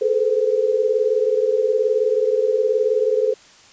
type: tone cluster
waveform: sine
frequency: 425.4 / 444.3 / 511 Hz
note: G#4 / A4 / C5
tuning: +42 / +17 / -41 cents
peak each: -20 dBFS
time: 0.01-3.34 s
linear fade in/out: 10 ms
effects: white hiss -48 dBFS RMS until 3.72 s + resampled to 16000 Hz